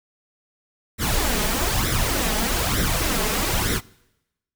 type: noise with flanger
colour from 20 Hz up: pink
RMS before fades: -22 dBFS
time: 0.98-3.81 s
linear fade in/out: 50 ms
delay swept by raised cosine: 0.53 to 4.73 ms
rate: 1.1 Hz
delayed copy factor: +0.7
effects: noise-tail reverb RT60 0.9 s tail -23 dB re dry